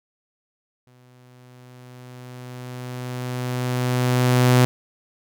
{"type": "tone with exponential growth", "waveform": "sawtooth", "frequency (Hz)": 125.2, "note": "B2", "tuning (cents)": 24, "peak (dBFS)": -8, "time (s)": [0.87, 4.65], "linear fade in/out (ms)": 0, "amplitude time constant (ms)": 820, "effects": []}